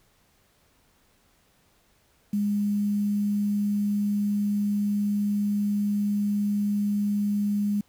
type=tone with quantisation; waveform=sine; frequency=205.1 Hz; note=G#3; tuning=21 cents flat; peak=-22 dBFS; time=2.33-7.81 s; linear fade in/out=5 ms; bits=8; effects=pink hiss -64 dBFS RMS until 7.88 s